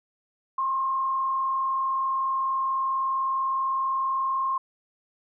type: tone with frequency modulation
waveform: sine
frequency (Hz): 1066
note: C6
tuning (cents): +32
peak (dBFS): -23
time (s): 0.58-4.58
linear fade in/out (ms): 5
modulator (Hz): 40.2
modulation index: 0.49
effects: none